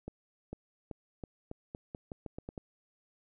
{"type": "accelerating click train", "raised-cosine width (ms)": 2, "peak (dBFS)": -27, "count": 12, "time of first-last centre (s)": [0.08, 2.578], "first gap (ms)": 450, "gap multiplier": 0.85, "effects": []}